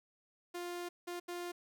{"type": "tone bursts at uneven times", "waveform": "sawtooth", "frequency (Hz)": 351, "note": "F4", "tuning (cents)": 9, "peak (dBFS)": -36, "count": 3, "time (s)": [[0.54, 0.89], [1.07, 1.2], [1.28, 1.52]], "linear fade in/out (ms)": 10, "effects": ["12-bit"]}